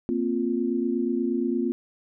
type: chord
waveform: sine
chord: Bb suspended second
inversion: none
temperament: equal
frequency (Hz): 233.1 / 261.6 / 349.2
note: Bb3 / C4 / F4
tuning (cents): 0 / 0 / 0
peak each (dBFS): -27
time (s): 0.09-1.72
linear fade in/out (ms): 0
effects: none